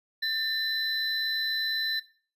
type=tone pair together; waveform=triangle; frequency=1789 / 4016 Hz; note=A6 / B7; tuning=+28 / +28 cents; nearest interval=octave + major second; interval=1400 cents; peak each=-28 dBFS; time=0.22-2 s; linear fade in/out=10 ms; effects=noise-tail reverb RT60 0.4 s tail -18 dB re dry + resampled to 32000 Hz